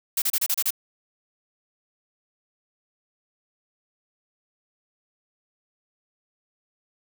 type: noise bursts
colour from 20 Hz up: blue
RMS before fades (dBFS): -23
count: 7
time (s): 0.17-0.706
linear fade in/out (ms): 5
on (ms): 50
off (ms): 31
effects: none